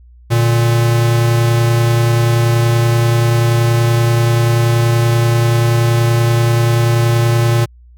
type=tone pair together; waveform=square; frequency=117.1 / 147.54 Hz; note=A#2 / D3; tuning=+8 / +8 cents; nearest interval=major third; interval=400 cents; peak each=-11 / -21 dBFS; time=0.3-7.66 s; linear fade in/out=20 ms; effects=added 60 Hz sine -39 dBFS peak until 7.97 s